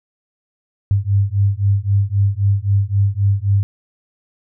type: beating tone pair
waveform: sine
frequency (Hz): 98 / 101.8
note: G2 / G#2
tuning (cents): 0 / -34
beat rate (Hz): 3.8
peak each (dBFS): -16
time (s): 0.91-3.63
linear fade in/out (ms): 0
effects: none